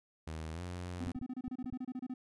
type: tone with pitch glide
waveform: sawtooth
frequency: 79.4 to 89.12 Hz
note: D#2 to F2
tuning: +36 to +36 cents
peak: -36 dBFS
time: 0.27-1.12 s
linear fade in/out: 5 ms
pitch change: +200 cents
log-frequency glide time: 0.53-0.61 s
type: tone bursts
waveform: triangle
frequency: 253.9 Hz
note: B3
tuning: 48 cents sharp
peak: -35 dBFS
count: 16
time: 1-2.14 s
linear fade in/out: 5 ms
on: 45 ms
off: 28 ms
type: clicks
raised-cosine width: 5 ms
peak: -32 dBFS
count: 6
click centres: 1.069 / 1.161 / 1.215 / 1.479 / 1.644 / 1.727 s
effects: resampled to 24000 Hz